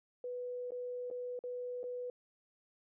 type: tone with dropouts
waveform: sine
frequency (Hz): 493.9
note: B4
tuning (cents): 0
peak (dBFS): -38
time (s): 0.24-2.1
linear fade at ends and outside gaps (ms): 2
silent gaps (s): 0.707-0.719 / 1.102-1.111 / 1.391-1.438 / 1.832-1.839
effects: none